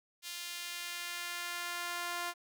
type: tone with high-pass filter sweep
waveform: sawtooth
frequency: 348.7 Hz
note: F4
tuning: 3 cents flat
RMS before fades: -40 dBFS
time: 0.22-2.34 s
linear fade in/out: 50 ms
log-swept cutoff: 3300 to 940 Hz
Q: 1
effects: none